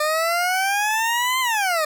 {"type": "exponential two-way sweep", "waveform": "20% pulse", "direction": "up then down", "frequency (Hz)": [600, 1048, 600], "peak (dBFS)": -14, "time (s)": [0, 1.85], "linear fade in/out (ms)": 5, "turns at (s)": 1.4, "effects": []}